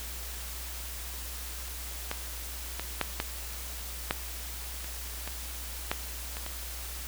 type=clicks; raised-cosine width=0.3 ms; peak=-15 / -17 / -10 / -13 / -10 / -25 / -20 / -11 / -21 / -22 dBFS; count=10; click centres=2.114 / 2.796 / 3.013 / 3.201 / 4.109 / 4.844 / 5.276 / 5.915 / 6.369 / 6.464 s; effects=added 60 Hz sine -40 dBFS peak until 7.07 s + white hiss -41 dBFS RMS until 7.07 s